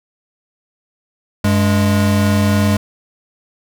square tone pair together, 96.7 / 206.7 Hz, G2 / G#3, -23 / -8 cents, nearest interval octave + minor second, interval 1315 cents, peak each -15 dBFS, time 1.44-2.77 s, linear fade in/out 5 ms, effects none

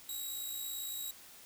5% pulse tone with amplitude modulation, 3839 Hz, B7, 50 cents flat, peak -29 dBFS, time 0.09-1.11 s, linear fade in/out 2 ms, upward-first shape sine, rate 57.9 Hz, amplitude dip 35%, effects white hiss -55 dBFS RMS until 1.45 s

